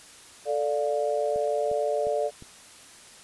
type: chord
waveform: sine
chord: D minor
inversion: second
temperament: just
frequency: 440.5 / 587.3 / 704.8 Hz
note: A4 / D5 / F5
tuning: +2 / 0 / +16 cents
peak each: -28 / -26 / -31 dBFS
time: 0.45-2.31 s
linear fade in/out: 50 ms
type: click train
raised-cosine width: 3 ms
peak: -31 dBFS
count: 4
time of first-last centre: 1.36-2.424 s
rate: 2.82 Hz
effects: white hiss -49 dBFS RMS until 3.23 s + resampled to 24000 Hz